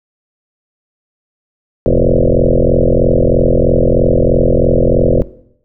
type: tone with frequency modulation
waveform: sine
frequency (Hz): 248.1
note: B3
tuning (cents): +8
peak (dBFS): -7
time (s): 1.86-5.22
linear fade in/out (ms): 0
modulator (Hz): 43.1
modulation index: 7.5
effects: noise-tail reverb RT60 0.7 s tail -18 dB re dry